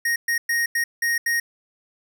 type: tone bursts at uneven times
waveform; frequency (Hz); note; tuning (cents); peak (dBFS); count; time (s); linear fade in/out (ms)
square; 1867; A#6; +2; -20; 6; 0.05-0.16 / 0.28-0.38 / 0.49-0.66 / 0.75-0.84 / 1.02-1.18 / 1.26-1.4; 5
effects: none